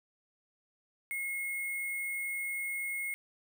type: tone with sample-and-hold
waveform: sine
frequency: 2162 Hz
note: C#7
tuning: 44 cents flat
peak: -33 dBFS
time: 1.11-3.14 s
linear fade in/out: 0 ms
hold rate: 11025 Hz
effects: none